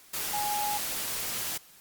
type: tone in noise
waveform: sine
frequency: 830.6 Hz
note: G#5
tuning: in tune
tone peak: -29 dBFS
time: 0.33-0.78 s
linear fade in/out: 10 ms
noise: white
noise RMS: -33 dBFS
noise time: 0.13-1.58 s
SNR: +1 dB
effects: white hiss -55 dBFS RMS until 1.8 s + Opus 48 kbps